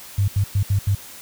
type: tone bursts at uneven times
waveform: sine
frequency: 99.5 Hz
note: G2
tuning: 26 cents sharp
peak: -15 dBFS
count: 5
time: 0.18-0.28 / 0.36-0.44 / 0.55-0.63 / 0.7-0.79 / 0.87-0.95 s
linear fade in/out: 5 ms
effects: white hiss -40 dBFS RMS until 1.21 s